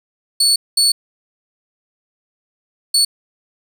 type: tone bursts at uneven times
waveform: 30% pulse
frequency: 4435 Hz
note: C#8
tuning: in tune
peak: -8 dBFS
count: 3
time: 0.4-0.56 / 0.77-0.92 / 2.94-3.05 s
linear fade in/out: 5 ms
effects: none